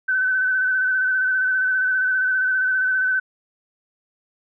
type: tone with vibrato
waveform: sine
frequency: 1520 Hz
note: F#6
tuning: 46 cents sharp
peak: -17 dBFS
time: 0.08-3.2 s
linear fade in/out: 10 ms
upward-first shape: square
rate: 15 Hz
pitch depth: 22 cents each way
effects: none